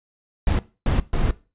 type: noise bursts at uneven times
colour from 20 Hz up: brown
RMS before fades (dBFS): -19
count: 3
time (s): 0.47-0.59 / 0.86-1 / 1.13-1.31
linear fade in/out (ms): 2
effects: noise-tail reverb RT60 0.3 s tail -18 dB re dry + resampled to 8000 Hz